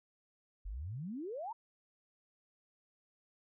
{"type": "exponential sweep", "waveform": "sine", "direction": "up", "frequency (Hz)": [41.71, 966], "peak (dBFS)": -39, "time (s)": [0.65, 1.53], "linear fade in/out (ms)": 10, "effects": []}